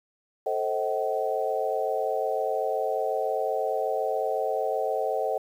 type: chord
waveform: sine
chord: A diminished seventh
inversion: none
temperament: just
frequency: 440 / 528 / 633.6 / 760.3 Hz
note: A4 / C5 / Eb5 / Gb5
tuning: 0 / +16 / +31 / +47 cents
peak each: -30 dBFS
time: 0.46-5.38 s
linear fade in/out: 5 ms
effects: 9-bit